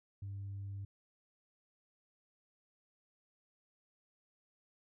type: tone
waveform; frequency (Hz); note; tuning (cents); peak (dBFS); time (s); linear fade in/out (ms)
sine; 99.1; G2; +19; -39; 0.22-0.85; 5
effects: tanh soft clip ceiling -38 dBFS